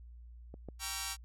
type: clicks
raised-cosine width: 2 ms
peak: -34 / -30 dBFS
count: 2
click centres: 0.541 / 0.687 s
type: chord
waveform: 5% pulse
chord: G diminished seventh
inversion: none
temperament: just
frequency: 784 / 940.8 / 1128.9 / 1354.7 Hz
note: G5 / Bb5 / Db6 / Fb6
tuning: 0 / +16 / +31 / +47 cents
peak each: -31 dBFS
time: 0.79-1.17 s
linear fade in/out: 50 ms
effects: added 59 Hz sine -49 dBFS peak until 1.24 s + low-pass 12000 Hz 12 dB/octave